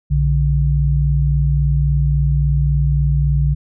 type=tone pair together; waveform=sine; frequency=60.6 / 144.22 Hz; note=B1 / D3; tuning=-32 / -31 cents; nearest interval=octave + minor third; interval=1501 cents; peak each=-15 / -15 dBFS; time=0.1-3.55 s; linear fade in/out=20 ms; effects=none